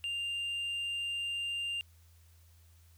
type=tone with tanh clipping; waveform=sine; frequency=2794 Hz; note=F7; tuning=in tune; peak=-34 dBFS; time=0.04-1.81 s; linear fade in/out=0 ms; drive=3 dB; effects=added 83 Hz sine -58 dBFS peak until 2.97 s + white hiss -68 dBFS RMS until 2.97 s